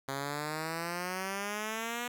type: exponential sweep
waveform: 5% pulse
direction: up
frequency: 135 to 244.7 Hz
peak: -23 dBFS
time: 0.08-2.08 s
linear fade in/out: 5 ms
effects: none

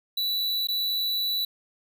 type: tone with dropouts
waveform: square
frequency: 3951 Hz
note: B7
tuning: in tune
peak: -25 dBFS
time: 0.17-1.45 s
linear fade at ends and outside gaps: 5 ms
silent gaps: 0.672-0.685 s
effects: none

